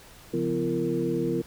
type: tone cluster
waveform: sine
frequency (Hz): 139.8 / 176.6 / 253.1 / 339.9 / 460.4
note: C#3 / F3 / B3 / F4 / A#4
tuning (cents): +15 / +20 / +43 / -47 / -22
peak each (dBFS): -34 / -32 / -31 / -28 / -30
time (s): 0.33-1.42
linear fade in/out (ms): 10
effects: pink hiss -50 dBFS RMS until 1.46 s

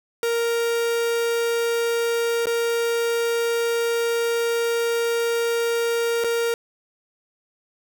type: tone with dropouts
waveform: 45% pulse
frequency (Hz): 466.2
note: A#4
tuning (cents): 0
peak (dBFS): -20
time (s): 0.23-6.54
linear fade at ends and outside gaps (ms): 1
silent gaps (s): 2.457-2.469 / 6.239-6.244
effects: none

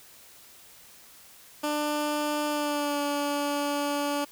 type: tone with pitch glide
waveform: 15% pulse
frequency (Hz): 297.4 to 288.3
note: D4 to D4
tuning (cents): +22 to -32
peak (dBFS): -20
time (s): 1.63-4.25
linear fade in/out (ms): 10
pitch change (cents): -54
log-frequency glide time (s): 2.48-2.99
effects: white hiss -52 dBFS RMS until 4.31 s

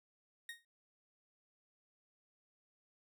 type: tone with exponential decay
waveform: 30% pulse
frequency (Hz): 1862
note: A#6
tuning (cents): -2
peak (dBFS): -38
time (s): 0.49-0.65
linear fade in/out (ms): 2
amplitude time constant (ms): 33
effects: none

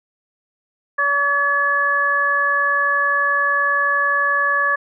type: harmonic tone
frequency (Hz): 569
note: C#5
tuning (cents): +45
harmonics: 1 / 2 / 3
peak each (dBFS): -27 / -19 / -17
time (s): 0.98-4.76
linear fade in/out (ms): 10
effects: none

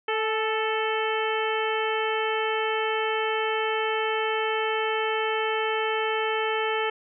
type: harmonic tone with a mistuned harmonic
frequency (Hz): 440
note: A4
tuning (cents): 0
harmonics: 1 / 2 / 3 / 4 / 5 / 6 / 7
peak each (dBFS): -27 / -30 / -32 / -33 / -34 / -35 / -35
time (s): 0.08-6.9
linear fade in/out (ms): 5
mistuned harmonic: 2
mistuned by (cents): -31
effects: none

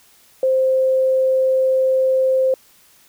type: tone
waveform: sine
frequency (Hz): 523.3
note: C5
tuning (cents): 0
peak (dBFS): -13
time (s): 0.43-2.54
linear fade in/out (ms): 2
effects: white hiss -52 dBFS RMS until 3.08 s

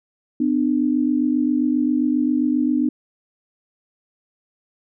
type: tone pair together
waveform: sine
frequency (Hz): 252 / 299.5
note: B3 / D4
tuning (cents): +35 / +34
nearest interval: minor third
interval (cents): 299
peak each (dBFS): -19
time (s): 0.4-2.89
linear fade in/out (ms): 5
effects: none

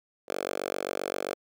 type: tone with high-pass filter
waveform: 5% pulse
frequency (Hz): 47.61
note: G1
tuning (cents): -50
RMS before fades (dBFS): -33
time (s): 0.28-1.35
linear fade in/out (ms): 10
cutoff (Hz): 500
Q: 1.9
effects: none

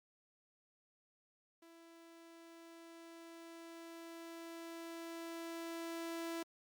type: tone with level ramp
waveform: sawtooth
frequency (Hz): 332.8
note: E4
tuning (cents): +17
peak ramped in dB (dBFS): -55 to -36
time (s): 1.62-6.43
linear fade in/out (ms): 5
effects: Opus 48 kbps

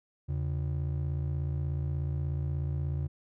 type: ring-modulated tone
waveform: triangle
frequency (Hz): 110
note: A2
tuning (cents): 0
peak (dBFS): -24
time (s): 0.28-3.08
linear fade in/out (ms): 20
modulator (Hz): 28.3
effects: none

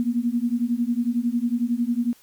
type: beating tone pair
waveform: sine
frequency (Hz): 233.1 / 244.1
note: A#3 / B3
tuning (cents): 0 / -20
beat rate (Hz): 11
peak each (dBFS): -23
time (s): 0-2.13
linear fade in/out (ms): 0
effects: white hiss -55 dBFS RMS until 2.22 s + MP3 96 kbps

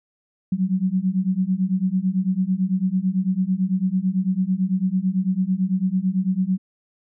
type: beating tone pair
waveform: sine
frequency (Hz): 182.2 / 191.2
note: F#3 / G3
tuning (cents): -26 / -43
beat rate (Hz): 9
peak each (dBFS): -22 / -21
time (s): 0.52-6.58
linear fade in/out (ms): 5
effects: none

